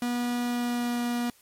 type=tone with pitch glide; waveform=45% pulse; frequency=242.5 to 240.4 Hz; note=B3 to B3; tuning=-31 to -46 cents; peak=-26 dBFS; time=0.02-1.3 s; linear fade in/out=2 ms; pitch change=-15 cents; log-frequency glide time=0.43-1.01 s; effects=white hiss -59 dBFS RMS until 1.41 s + MP3 64 kbps